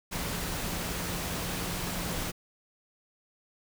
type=tone in noise; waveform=sine; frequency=175.9 Hz; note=F3; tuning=13 cents sharp; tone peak=-40 dBFS; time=0.11-2.32 s; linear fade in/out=20 ms; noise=pink; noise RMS=-34 dBFS; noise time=0.11-2.32 s; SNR=-9 dB; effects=none